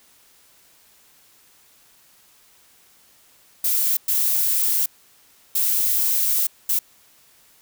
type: noise bursts at uneven times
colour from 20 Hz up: violet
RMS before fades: -20 dBFS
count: 4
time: 3.64-3.97 / 4.08-4.86 / 5.55-6.47 / 6.69-6.79 s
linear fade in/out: 5 ms
effects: white hiss -55 dBFS RMS until 7.61 s